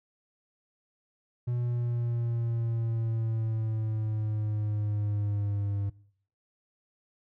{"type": "exponential sweep", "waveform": "triangle", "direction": "down", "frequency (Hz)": [121.9, 100], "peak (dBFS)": -25, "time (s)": [1.47, 5.9], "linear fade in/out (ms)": 10, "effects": ["noise-tail reverb RT60 0.6 s tail -22 dB re dry"]}